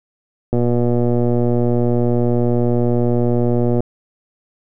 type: click train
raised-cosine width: 2 ms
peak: -5 dBFS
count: 394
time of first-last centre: 0.53-3.805 s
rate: 120 Hz
effects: none